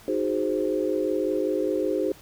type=chord; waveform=sine; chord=Ab dominant seventh; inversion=second; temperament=equal; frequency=311.1 / 370 / 415.3 / 523.3 Hz; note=Eb4 / Gb4 / Ab4 / C5; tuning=0 / 0 / 0 / 0 cents; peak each=-28 dBFS; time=0.08-2.12 s; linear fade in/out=2 ms; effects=pink hiss -50 dBFS RMS until 2.21 s